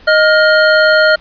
square tone pair together, 622.3 / 1418.2 Hz, D#5 / F6, 0 / +26 cents, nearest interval octave + major second, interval 1426 cents, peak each -10 dBFS, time 0.07-1.16 s, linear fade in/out 10 ms, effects pink hiss -42 dBFS RMS until 1.2 s + resampled to 11025 Hz

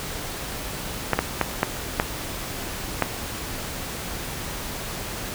clicks, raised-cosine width 0.5 ms, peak -3 dBFS, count 6, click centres 1.133 / 1.19 / 1.413 / 1.631 / 1.999 / 3.023 s, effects pink hiss -32 dBFS RMS until 5.34 s

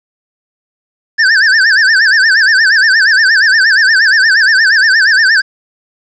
square tone with vibrato, 1661.2 Hz, G#6, in tune, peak -6 dBFS, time 1.18-5.42 s, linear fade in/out 20 ms, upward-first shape sine, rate 8.5 Hz, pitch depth 170 cents each way, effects resampled to 16000 Hz + 7-bit

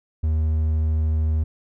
triangle tone, 78.3 Hz, D#2, 11 cents sharp, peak -16 dBFS, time 0.23-1.44 s, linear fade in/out 10 ms, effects none

